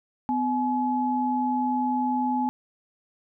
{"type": "tone pair together", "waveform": "sine", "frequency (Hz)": [252, 850.1], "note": ["B3", "G#5"], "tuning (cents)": [35, 40], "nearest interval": "octave + major sixth", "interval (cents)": 2105, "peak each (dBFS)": -25, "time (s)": [0.29, 2.49], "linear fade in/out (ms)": 0, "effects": []}